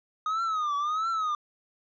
triangle tone with vibrato, 1244.5 Hz, D#6, in tune, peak -24 dBFS, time 0.26-1.35 s, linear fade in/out 2 ms, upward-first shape triangle, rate 1.5 Hz, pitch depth 160 cents each way, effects resampled to 16000 Hz

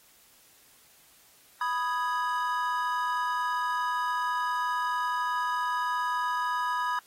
triangle chord, G# minor, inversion first, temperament equal, 987.8 / 1244.5 / 1661.2 Hz, B5 / D#6 / G#6, 0 / 0 / 0 cents, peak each -27 / -30 / -32 dBFS, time 1.61-6.99 s, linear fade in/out 2 ms, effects white hiss -59 dBFS RMS until 7.06 s + AAC 48 kbps

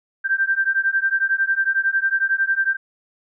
sine beating tone pair, 1568 / 1579 Hz, G6 / G6, 0 / +12 cents, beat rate 11 Hz, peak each -20 dBFS, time 0.24-2.77 s, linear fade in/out 20 ms, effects none

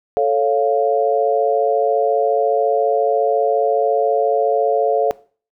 sine chord, A augmented, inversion none, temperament equal, 440 / 554.4 / 698.5 Hz, A4 / C#5 / E#5, 0 / 0 / 0 cents, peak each -17 / -18 / -18 dBFS, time 0.17-5.11 s, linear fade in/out 0 ms, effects noise-tail reverb RT60 0.4 s tail -19 dB re dry

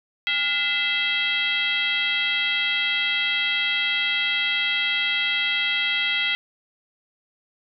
sine tone with frequency modulation, 2637 Hz, E7, in tune, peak -20 dBFS, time 0.27-6.35 s, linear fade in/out 0 ms, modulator 608 Hz, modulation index 1.6, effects none

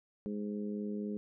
harmonic tone, 103.83 Hz, G#2, in tune, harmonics 2 / 3 / 4 / 5, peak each -36 / -45 / -42 / -51 dBFS, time 0.26-1.17 s, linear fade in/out 0 ms, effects none

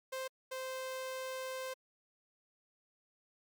sawtooth tone pair in turn, 523.3 / 520.4 Hz, C5 / C5, 0 / -9 cents, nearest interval unison, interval 9 cents, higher first, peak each -34 / -35 dBFS, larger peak first, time 0.12-0.28 / 0.51-1.74 s, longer second, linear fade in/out 10 ms, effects MP3 96 kbps

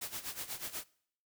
white noise with tremolo, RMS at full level -39 dBFS, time 0.01-0.84 s, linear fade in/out 10 ms, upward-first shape sine, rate 8.2 Hz, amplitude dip 80%, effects noise-tail reverb RT60 0.6 s tail -22 dB re dry

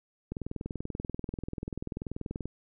click train, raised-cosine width 3 ms, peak -22 dBFS, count 45, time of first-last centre 0.32-2.456 s, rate 20.6 Hz, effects none

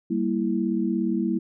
sine chord, E diminished, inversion first, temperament equal, 196 / 233.1 / 329.6 Hz, G3 / Bb3 / E4, 0 / 0 / 0 cents, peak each -26 dBFS, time 0.1-1.39 s, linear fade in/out 10 ms, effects none

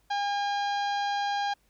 harmonic tone, 810 Hz, G#5, 43 cents flat, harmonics 1 / 2 / 3 / 4 / 5 / 6 / 7 / 8, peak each -27 / -35 / -45 / -40 / -43 / -45 / -53 / -54 dBFS, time 0.1-1.54 s, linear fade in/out 10 ms, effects added 50 Hz sine -69 dBFS peak until 1.69 s + pink hiss -69 dBFS RMS until 1.69 s

